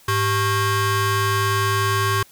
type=ring-modulated tone; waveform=30% pulse; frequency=495.9 Hz; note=B4; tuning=7 cents sharp; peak=-12 dBFS; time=0.08-2.23 s; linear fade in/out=5 ms; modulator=601 Hz; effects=white hiss -51 dBFS RMS until 2.31 s